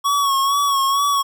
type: tone with vibrato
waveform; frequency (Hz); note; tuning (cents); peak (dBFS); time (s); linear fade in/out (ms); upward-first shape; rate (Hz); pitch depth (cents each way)
square; 1112; C#6; +5; -16; 0.04-1.23; 20; sine; 2.2; 46
effects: none